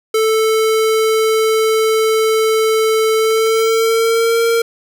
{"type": "tone with pitch glide", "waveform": "square", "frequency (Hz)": [440, 461.3], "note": ["A4", "A#4"], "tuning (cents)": [0, -18], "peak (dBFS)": -12, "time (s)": [0.14, 4.62], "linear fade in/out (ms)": 5, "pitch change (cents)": 82, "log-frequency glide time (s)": [3.16, 4.43], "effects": []}